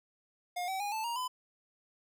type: tone with pitch steps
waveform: square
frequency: 713 / 764.2 / 819 / 877.8 / 940.8 / 1008.3 Hz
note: F5 / G5 / G#5 / A5 / A#5 / B5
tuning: +36 / -44 / -24 / -4 / +16 / +36 cents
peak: -34 dBFS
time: 0.56-1.28 s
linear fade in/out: 10 ms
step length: 120 ms
effects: none